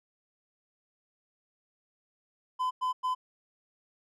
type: tone bursts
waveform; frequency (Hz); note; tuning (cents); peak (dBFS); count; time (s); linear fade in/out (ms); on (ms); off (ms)
triangle; 1015; B5; +47; -25; 3; 2.59-3.15; 20; 120; 100
effects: none